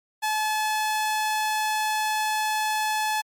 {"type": "tone", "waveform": "sawtooth", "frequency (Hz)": 860, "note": "A5", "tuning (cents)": -40, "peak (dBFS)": -19, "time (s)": [0.22, 3.22], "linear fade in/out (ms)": 20, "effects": ["MP3 64 kbps"]}